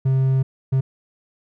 triangle tone bursts at uneven times, 132.6 Hz, C3, 23 cents sharp, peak -13 dBFS, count 2, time 0.05-0.43 / 0.72-0.81 s, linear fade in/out 10 ms, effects none

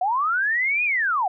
sine linear two-way sweep, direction up then down, 698.5 to 2508 to 698.5 Hz, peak -19 dBFS, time 0.01-1.28 s, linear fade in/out 5 ms, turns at 0.84 s, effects none

